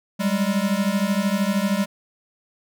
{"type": "beating tone pair", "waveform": "square", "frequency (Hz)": [192.8, 205.8], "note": ["G3", "G#3"], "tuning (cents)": [-28, -16], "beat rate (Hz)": 13, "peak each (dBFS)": -23, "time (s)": [0.19, 1.86], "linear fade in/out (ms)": 20, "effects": []}